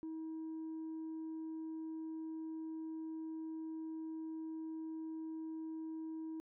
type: tone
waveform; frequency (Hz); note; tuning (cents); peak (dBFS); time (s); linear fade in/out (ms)
sine; 319.6; D#4; +47; -39; 0.03-6.4; 0
effects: tanh soft clip ceiling -40 dBFS